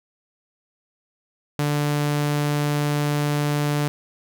sawtooth tone, 146.83 Hz, D3, in tune, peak -16 dBFS, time 1.59-3.88 s, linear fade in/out 0 ms, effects none

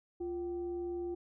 sine tone with frequency modulation, 349.2 Hz, F4, in tune, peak -35 dBFS, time 0.2-1.15 s, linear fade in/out 10 ms, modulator 418 Hz, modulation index 0.31, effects none

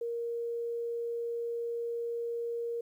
sine tone, 468.6 Hz, A#4, 9 cents sharp, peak -32 dBFS, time 0.01-2.81 s, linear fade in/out 5 ms, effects 11-bit

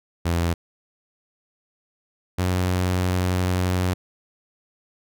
sawtooth tone pair in turn, 85 / 91.21 Hz, F2 / F#2, -46 / -24 cents, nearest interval minor second, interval 122 cents, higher second, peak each -16 / -16 dBFS, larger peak neither, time 0.25-0.54 / 2.38-3.94 s, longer second, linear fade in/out 10 ms, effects none

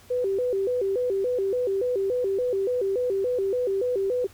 sine tone with vibrato, 440 Hz, A4, in tune, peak -22 dBFS, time 0.1-4.27 s, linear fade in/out 10 ms, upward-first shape square, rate 3.5 Hz, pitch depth 210 cents each way, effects added 94 Hz sine -54 dBFS peak until 4.33 s + pink hiss -53 dBFS RMS until 4.33 s

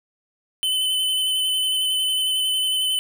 square tone with vibrato, 3034 Hz, F#7, 43 cents sharp, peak -20 dBFS, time 0.63-2.99 s, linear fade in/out 0 ms, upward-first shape square, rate 11 Hz, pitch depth 13 cents each way, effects none

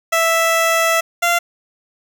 15% pulse tone pair in turn, 659.3 / 689.9 Hz, E5 / F5, 0 / -21 cents, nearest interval minor second, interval 79 cents, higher second, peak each -7 dBFS, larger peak neither, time 0.12-1.01 / 1.22-1.39 s, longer first, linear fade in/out 10 ms, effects none

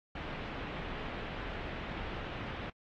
pink low-pass noise, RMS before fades -41 dBFS, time 0.15-2.7 s, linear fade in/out 5 ms, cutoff 3100 Hz, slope 24 dB/octave, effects AAC 32 kbps

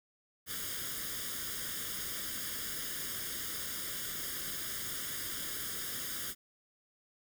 white noise with comb filter, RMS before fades -39 dBFS, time 0.46-6.35 s, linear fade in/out 50 ms, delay 0.59 ms, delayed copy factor +0.8, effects none

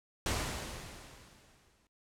pink noise with exponential decay, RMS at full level -32 dBFS, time 0.26-1.87 s, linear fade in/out 1 ms, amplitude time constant 350 ms, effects noise-tail reverb RT60 0.1 s tail -19 dB re dry + low-pass 10000 Hz 12 dB/octave

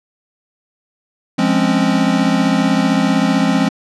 square chord, Db major seventh, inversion first, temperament equal, 174.61 / 207.7 / 261.6 / 277.2 Hz, F3 / Ab3 / C4 / Db4, 0 / 0 / 0 / 0 cents, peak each -19 / -18 / -17 / -21 dBFS, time 1.38-3.69 s, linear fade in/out 10 ms, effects low-pass 6000 Hz 12 dB/octave

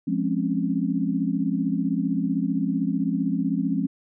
sine chord, Db major seventh, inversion first, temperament equal, 174.61 / 207.7 / 261.6 / 277.2 Hz, F3 / Ab3 / C4 / Db4, 0 / 0 / 0 / 0 cents, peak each -27 dBFS, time 0.07-3.87 s, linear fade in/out 10 ms, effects none

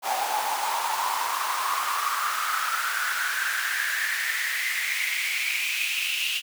pink noise with high-pass filter sweep, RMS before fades -27 dBFS, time 0.02-6.42 s, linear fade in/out 50 ms, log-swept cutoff 780 to 2800 Hz, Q 7.1, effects none

